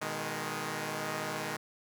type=chord; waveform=5% pulse; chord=G# minor; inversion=first; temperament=equal with one note detuned; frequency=121.49 / 155.56 / 207.7 Hz; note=B2 / D#3 / G#3; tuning=-28 / 0 / 0 cents; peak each=-30 / -26 / -27 dBFS; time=0.01-1.57 s; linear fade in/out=10 ms; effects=none